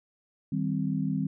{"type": "chord", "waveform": "sine", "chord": "C minor", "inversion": "first", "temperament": "just", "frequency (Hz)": [156.98, 196.22, 261.6], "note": ["Eb3", "G3", "C4"], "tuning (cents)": [16, 2, 0], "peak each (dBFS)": [-30, -30, -31], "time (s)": [0.52, 1.27], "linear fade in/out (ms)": 5, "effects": []}